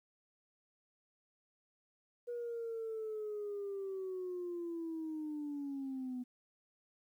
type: linear sweep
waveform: sine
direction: down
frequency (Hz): 483.2 to 246.7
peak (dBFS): -37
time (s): 2.27-6.24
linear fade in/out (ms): 20
effects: tanh soft clip ceiling -35 dBFS + 12-bit